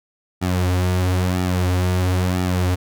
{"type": "tone with flanger", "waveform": "sawtooth", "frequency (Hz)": 91, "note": "F#2", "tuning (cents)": -28, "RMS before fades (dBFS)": -19, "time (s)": [0.41, 2.76], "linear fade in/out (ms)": 20, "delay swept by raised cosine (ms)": [1.9, 7.2], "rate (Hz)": 1, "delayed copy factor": -0.7, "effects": []}